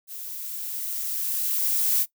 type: noise with level ramp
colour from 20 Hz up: violet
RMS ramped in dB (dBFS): -37 to -21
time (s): 0.07-2.06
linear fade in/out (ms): 50
effects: noise-tail reverb RT60 0.1 s tail -19 dB re dry